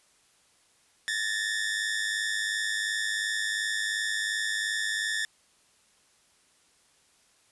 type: tone pair together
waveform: sawtooth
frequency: 1729.2 / 1832 Hz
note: A6 / A#6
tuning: -31 / -31 cents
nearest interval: minor second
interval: 100 cents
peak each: -27 dBFS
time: 1.08-5.25 s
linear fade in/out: 0 ms
effects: white hiss -64 dBFS RMS until 7.51 s + resampled to 24000 Hz